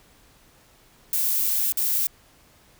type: noise with dropouts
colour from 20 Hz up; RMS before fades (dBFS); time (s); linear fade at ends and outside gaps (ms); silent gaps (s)
violet; -23; 1.13-2.07; 1; 1.722-1.772
effects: pink hiss -56 dBFS RMS until 2.79 s